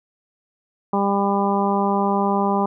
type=harmonic tone; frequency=199.4 Hz; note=G3; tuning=30 cents sharp; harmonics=1 / 2 / 3 / 4 / 5 / 6; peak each=-21 / -24 / -28 / -23 / -24 / -30 dBFS; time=0.93-2.66 s; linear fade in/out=5 ms; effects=none